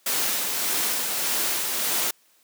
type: noise with tremolo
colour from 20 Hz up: white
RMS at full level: -24 dBFS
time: 0.06-2.11 s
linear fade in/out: 5 ms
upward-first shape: sine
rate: 1.7 Hz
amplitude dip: 30%
effects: white hiss -61 dBFS RMS until 2.43 s + high-pass 200 Hz 12 dB/octave